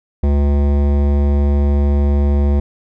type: tone with hard clipping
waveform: sine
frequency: 71.4 Hz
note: D2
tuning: 48 cents flat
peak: -13 dBFS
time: 0.23-2.6 s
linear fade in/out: 5 ms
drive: 16 dB
effects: none